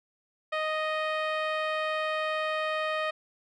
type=tone with low-pass filter; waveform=10% pulse; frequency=622.3 Hz; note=D#5; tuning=in tune; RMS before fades=-30 dBFS; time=0.52-3.11 s; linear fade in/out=10 ms; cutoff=2500 Hz; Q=0.52; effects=none